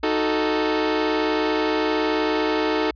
sawtooth chord, D# diminished, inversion none, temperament equal, 311.1 / 370 / 440 Hz, D#4 / F#4 / A4, 0 / 0 / 0 cents, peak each -19 / -24 / -19 dBFS, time 0.03-2.91 s, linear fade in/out 5 ms, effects added 60 Hz sine -45 dBFS peak until 2.95 s + resampled to 11025 Hz

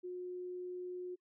sine tone, 361 Hz, F#4, 43 cents flat, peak -40 dBFS, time 0.03-1.16 s, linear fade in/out 20 ms, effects noise-tail reverb RT60 0.1 s tail -26 dB re dry

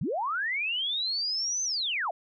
sine linear two-way sweep, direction up then down, 105.1 to 6230 to 586 Hz, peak -27 dBFS, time 0.01-2.11 s, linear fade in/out 5 ms, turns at 1.63 s, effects none

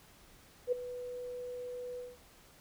sine tone with ADSR envelope, 493.9 Hz, B4, in tune, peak -25 dBFS, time 0.67-2.18 s, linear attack 52 ms, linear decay 9 ms, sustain -14 dB, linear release 200 ms, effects pink hiss -60 dBFS RMS until 2.6 s

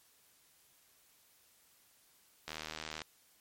click train, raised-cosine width 0.2 ms, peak -23 dBFS, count 43, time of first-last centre 2.48-3.018 s, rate 78.1 Hz, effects white hiss -67 dBFS RMS until 3.4 s + MP3 64 kbps

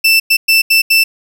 30% pulse tone bursts at uneven times, 2663 Hz, E7, 17 cents sharp, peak -4 dBFS, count 5, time 0.04-0.2 / 0.3-0.37 / 0.48-0.62 / 0.7-0.82 / 0.9-1.04 s, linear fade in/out 10 ms, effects 7-bit

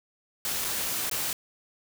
white noise with dropouts, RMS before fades -30 dBFS, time 0.45-1.33 s, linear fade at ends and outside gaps 1 ms, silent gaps 0.644-0.647 / 1.097-1.113 s, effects none

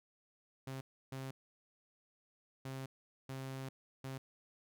sawtooth tone bursts at uneven times, 133.2 Hz, C3, 31 cents sharp, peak -38 dBFS, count 5, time 0.67-0.81 / 1.12-1.31 / 2.65-2.86 / 3.29-3.69 / 4.04-4.18 s, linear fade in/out 5 ms, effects none

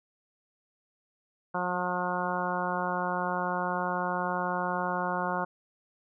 harmonic tone, 179.6 Hz, F3, 49 cents sharp, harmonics 1 / 2 / 3 / 4 / 5 / 6 / 7 / 8, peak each -36 / -39 / -36 / -35 / -34 / -35 / -39 / -36 dBFS, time 1.54-5.45 s, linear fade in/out 10 ms, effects none

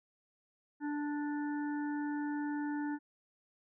harmonic tone, 293.7 Hz, D4, in tune, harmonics 1 / 3 / 5 / 6, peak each -34 / -44 / -48 / -50 dBFS, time 0.8-2.99 s, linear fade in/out 50 ms, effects none

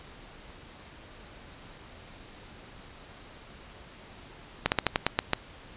slowing click train, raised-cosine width 0.3 ms, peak -6 dBFS, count 8, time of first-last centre 4.66-5.333 s, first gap 59 ms, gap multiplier 1.16, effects pink hiss -49 dBFS RMS until 5.76 s + resampled to 8000 Hz

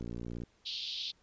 click train, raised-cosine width 3 ms, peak -28 dBFS, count 26, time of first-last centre 0.01-0.436 s, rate 58.7 Hz
pink band-pass noise, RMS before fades -39 dBFS, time 0.65-1.12 s, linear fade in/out 20 ms, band 3100 to 4700 Hz, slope 48 dB/octave
effects pink hiss -69 dBFS RMS until 1.22 s + resampled to 16000 Hz

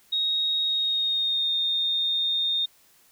sine tone with pitch glide, 3759 to 3665 Hz, A#7 to A#7, +14 to -30 cents, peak -22 dBFS, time 0.12-2.66 s, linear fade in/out 10 ms, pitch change -44 cents, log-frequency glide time 0.63-1.53 s, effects white hiss -59 dBFS RMS until 3.11 s

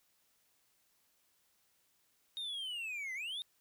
triangle linear two-way sweep, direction down then up, 3729 to 1991 to 3729 Hz, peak -37 dBFS, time 2.37-3.42 s, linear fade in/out 0 ms, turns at 3.14 s, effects white hiss -74 dBFS RMS until 3.6 s

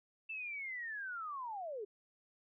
sine linear sweep, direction down, 2673 to 388.8 Hz, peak -40 dBFS, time 0.29-1.85 s, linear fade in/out 10 ms, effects none

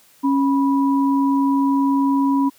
sine tone pair together, 275 / 980 Hz, C#4 / B5, -14 / -14 cents, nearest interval octave + minor seventh, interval 2200 cents, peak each -15 / -22 dBFS, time 0.23-2.5 s, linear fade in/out 20 ms, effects white hiss -53 dBFS RMS until 2.58 s + high-pass 60 Hz 12 dB/octave

